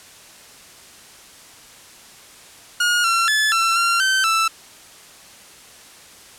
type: tone with pitch steps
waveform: sawtooth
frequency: 1434 / 1359 / 1728 / 1345 / 1376 / 1543 / 1325 Hz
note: F6 / F6 / A6 / E6 / F6 / G6 / E6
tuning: +45 / -48 / -32 / +34 / -26 / -28 / +9 cents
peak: -12 dBFS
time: 2.8-4.48 s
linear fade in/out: 5 ms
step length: 240 ms
effects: white hiss -44 dBFS RMS until 6.38 s + low-pass 10000 Hz 12 dB/octave